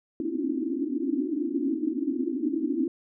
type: band-pass noise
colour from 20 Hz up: white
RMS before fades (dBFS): -28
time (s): 0.2-2.88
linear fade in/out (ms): 2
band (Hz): 250 to 340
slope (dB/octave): 96
effects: none